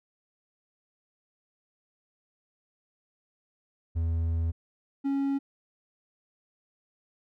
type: tone pair in turn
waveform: triangle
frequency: 82.5 / 276.2 Hz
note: E2 / C#4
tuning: +2 / -6 cents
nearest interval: octave + major sixth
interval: 2092 cents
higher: second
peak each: -23 / -23 dBFS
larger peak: neither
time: 3.95-4.52 / 5.04-5.39 s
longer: first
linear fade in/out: 20 ms
effects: none